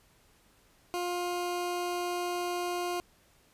20% pulse tone, 353.5 Hz, F4, 21 cents sharp, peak -26 dBFS, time 0.94-3 s, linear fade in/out 0 ms, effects pink hiss -64 dBFS RMS until 3.53 s + resampled to 32000 Hz

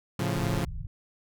sawtooth chord, A augmented, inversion none, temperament equal, 110 / 138.59 / 174.61 Hz, A2 / C#3 / E#3, 0 / 0 / 0 cents, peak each -27 dBFS, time 0.19-0.65 s, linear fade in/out 5 ms
pink low-pass noise, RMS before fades -36 dBFS, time 0.35-0.87 s, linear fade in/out 5 ms, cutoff 170 Hz, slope 96 dB/octave
effects none

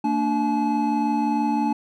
triangle tone cluster, 227 / 293 / 856 Hz, A#3 / D4 / A5, -46 / -4 / -48 cents, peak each -22 dBFS, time 0.04-1.73 s, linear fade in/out 5 ms, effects none

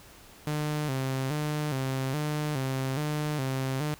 sawtooth tone with vibrato, 141.3 Hz, C#3, 34 cents sharp, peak -24 dBFS, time 0.47-3.94 s, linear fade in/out 0 ms, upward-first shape square, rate 1.2 Hz, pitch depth 110 cents each way, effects pink hiss -52 dBFS RMS until 3.99 s

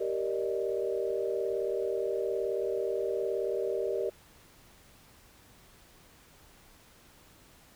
sine chord, Eb major seventh, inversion first, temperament just, 388.9 / 466.7 / 583.4 / 622.3 Hz, G4 / Bb4 / D5 / Eb5, -14 / +2 / -12 / 0 cents, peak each -32 / -33 / -37 / -37 dBFS, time 0-4.1 s, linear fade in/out 10 ms, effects pink hiss -58 dBFS RMS until 7.75 s

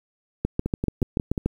two click trains, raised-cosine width 3 ms, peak -9 / -12 dBFS, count 8 / 5, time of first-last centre 0.45-1.46 / 0.66-1.378 s, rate 6.93 / 5.57 Hz, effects 8-bit

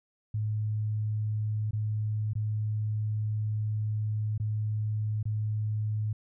sine tone with dropouts, 107.1 Hz, A2, 46 cents flat, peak -27 dBFS, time 0.34-6.13 s, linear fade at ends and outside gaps 5 ms, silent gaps 1.71-1.731 / 2.334-2.353 / 4.379-4.399 / 5.229-5.254 s, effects none

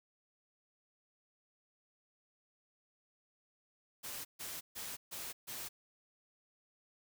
white noise bursts, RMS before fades -44 dBFS, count 5, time 4.03-5.69 s, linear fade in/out 20 ms, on 220 ms, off 140 ms, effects none

